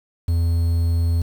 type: tone with quantisation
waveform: triangle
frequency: 84.2 Hz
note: E2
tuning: 37 cents sharp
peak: -14 dBFS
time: 0.28-1.22 s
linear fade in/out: 5 ms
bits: 7
effects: none